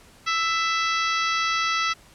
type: harmonic tone with a mistuned harmonic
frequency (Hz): 659.3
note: E5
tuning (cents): 0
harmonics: 2 / 3 / 4 / 5 / 6 / 7 / 8 / 9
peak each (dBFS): -24 / -28 / -30 / -32 / -34 / -35 / -36 / -37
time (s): 0.26-1.94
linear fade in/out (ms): 20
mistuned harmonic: 3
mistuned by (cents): +17
effects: pink hiss -52 dBFS RMS until 2.14 s + low-pass 11000 Hz 12 dB/octave